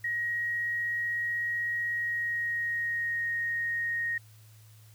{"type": "tone with pitch glide", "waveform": "sine", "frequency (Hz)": [1892, 1866], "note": ["A#6", "A#6"], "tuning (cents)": [25, 1], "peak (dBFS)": -28, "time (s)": [0.04, 4.18], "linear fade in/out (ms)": 5, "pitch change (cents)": -24, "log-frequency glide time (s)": [1.86, 3.28], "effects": ["added 108 Hz sine -52 dBFS peak until 4.94 s", "white hiss -61 dBFS RMS until 4.94 s"]}